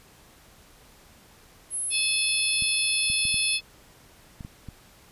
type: tone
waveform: sine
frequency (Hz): 10640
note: E9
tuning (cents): +15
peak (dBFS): -27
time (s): 1.7-3.59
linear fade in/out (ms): 50
type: harmonic tone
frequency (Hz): 862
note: A5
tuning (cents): -36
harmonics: 3 / 4 / 5 / 6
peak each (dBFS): -27 / -29 / -31 / -33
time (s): 1.9-3.61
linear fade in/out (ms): 50
type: clicks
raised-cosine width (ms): 5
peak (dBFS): -26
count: 7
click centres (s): 2.623 / 3.101 / 3.253 / 3.343 / 4.408 / 4.449 / 4.687
effects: pink hiss -54 dBFS RMS until 5.11 s + resampled to 32000 Hz